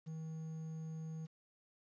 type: tone with quantisation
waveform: triangle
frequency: 159.5 Hz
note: D#3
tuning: 43 cents sharp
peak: -40 dBFS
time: 0.06-1.27 s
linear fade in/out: 20 ms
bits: 11
effects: resampled to 16000 Hz